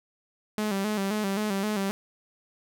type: tone with vibrato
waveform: sawtooth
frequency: 203.9 Hz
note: G#3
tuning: 32 cents flat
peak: -22 dBFS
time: 0.58-1.91 s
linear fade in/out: 0 ms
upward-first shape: square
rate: 3.8 Hz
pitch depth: 74 cents each way
effects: none